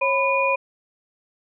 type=tone cluster; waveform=sine; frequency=546 / 996 / 2445 Hz; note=C#5 / B5 / D#7; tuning=-26 / +14 / -31 cents; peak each=-22 dBFS; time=0.01-0.56 s; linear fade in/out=10 ms; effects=none